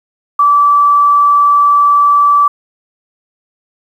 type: tone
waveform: sine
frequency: 1158 Hz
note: D6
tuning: 25 cents flat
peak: -5 dBFS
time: 0.39-2.48 s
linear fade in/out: 5 ms
effects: 7-bit